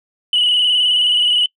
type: tone with vibrato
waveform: sine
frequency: 2960 Hz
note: F#7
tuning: in tune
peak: -10 dBFS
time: 0.33-1.46 s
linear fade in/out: 2 ms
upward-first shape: square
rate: 19 Hz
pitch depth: 35 cents each way
effects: noise-tail reverb RT60 0.1 s tail -24 dB re dry + tanh soft clip ceiling -8 dBFS